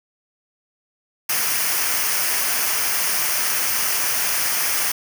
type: noise with comb filter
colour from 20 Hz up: white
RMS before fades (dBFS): -21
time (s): 1.29-4.92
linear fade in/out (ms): 5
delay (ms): 0.26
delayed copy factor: -0.6
effects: none